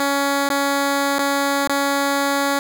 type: tone with dropouts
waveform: 10% pulse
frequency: 280 Hz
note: C#4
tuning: 18 cents sharp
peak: -9 dBFS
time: 0-2.59 s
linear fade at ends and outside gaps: 1 ms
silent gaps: 0.49-0.501 / 1.185-1.191 / 1.675-1.695 s
effects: none